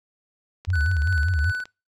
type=click train; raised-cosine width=0.2 ms; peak=-24 dBFS; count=20; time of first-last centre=0.65-1.655 s; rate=18.9 Hz
type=tone with vibrato; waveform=sine; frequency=82.2 Hz; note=E2; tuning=4 cents flat; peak=-19 dBFS; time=0.67-1.52 s; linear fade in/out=20 ms; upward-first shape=sine; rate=5.1 Hz; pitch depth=220 cents each way
type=tone with tremolo; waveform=triangle; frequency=1493 Hz; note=F#6; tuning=15 cents sharp; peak=-22 dBFS; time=0.73-1.64 s; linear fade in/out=5 ms; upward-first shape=sine; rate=2.9 Hz; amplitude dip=55%
effects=noise-tail reverb RT60 0.3 s tail -26 dB re dry